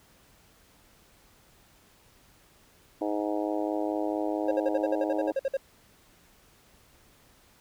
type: harmonic tone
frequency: 104.4 Hz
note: G#2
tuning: 10 cents sharp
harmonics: 3 / 4 / 5 / 6 / 7 / 8 / 9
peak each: -30 / -36 / -35 / -34 / -37 / -40 / -45 dBFS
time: 3.01-5.32 s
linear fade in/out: 5 ms
type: tone bursts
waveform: triangle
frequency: 540 Hz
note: C#5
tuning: 45 cents flat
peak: -22 dBFS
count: 13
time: 4.48-5.57 s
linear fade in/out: 5 ms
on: 34 ms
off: 54 ms
effects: pink hiss -60 dBFS RMS until 7.6 s